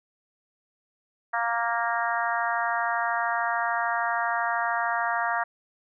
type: harmonic tone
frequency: 233.1 Hz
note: A#3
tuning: in tune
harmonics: 3 / 4 / 5 / 6 / 7 / 8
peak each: -29 / -30 / -31 / -32 / -32 / -33 dBFS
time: 1.33-5.44 s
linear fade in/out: 10 ms
effects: none